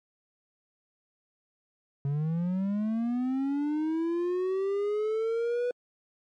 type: linear sweep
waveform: triangle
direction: up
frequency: 137.3 to 493.9 Hz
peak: -24 dBFS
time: 2.05-5.71 s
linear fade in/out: 2 ms
effects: MP3 48 kbps